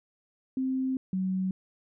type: tone pair in turn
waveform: sine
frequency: 261.6 / 187.78 Hz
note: C4 / F#3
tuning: 0 / +26 cents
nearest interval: tritone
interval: 574 cents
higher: first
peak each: -26 dBFS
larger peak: neither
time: 0.57-0.97 / 1.13-1.51 s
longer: first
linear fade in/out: 2 ms
effects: none